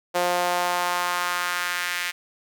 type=tone with high-pass filter sweep; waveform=sawtooth; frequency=177.1 Hz; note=F3; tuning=24 cents sharp; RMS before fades=-25 dBFS; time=0.14-2.12 s; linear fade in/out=20 ms; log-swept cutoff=560 to 2000 Hz; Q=1.9; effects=none